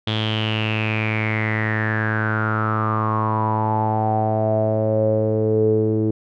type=tone with low-pass filter sweep; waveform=sawtooth; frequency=109 Hz; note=A2; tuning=16 cents flat; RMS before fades=-20 dBFS; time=0.07-6.11 s; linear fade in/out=5 ms; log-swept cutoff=3400 to 370 Hz; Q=9.1; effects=none